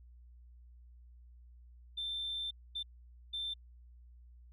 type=tone bursts at uneven times; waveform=sine; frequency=3562 Hz; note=A7; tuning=21 cents sharp; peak=-35 dBFS; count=3; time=1.97-2.51 / 2.75-2.83 / 3.33-3.54 s; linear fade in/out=10 ms; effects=tanh soft clip ceiling -31 dBFS + added 60 Hz sine -54 dBFS peak until 4.52 s